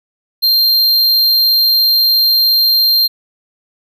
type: tone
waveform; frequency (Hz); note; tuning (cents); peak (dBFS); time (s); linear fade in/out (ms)
square; 4181; C8; -2; -9; 0.42-3.08; 20
effects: none